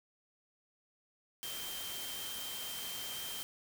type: tone in noise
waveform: sine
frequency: 3146 Hz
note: G7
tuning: 6 cents sharp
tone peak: -44 dBFS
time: 1.43-3.43 s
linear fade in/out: 0 ms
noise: white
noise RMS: -43 dBFS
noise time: 1.43-3.43 s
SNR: -4 dB
effects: none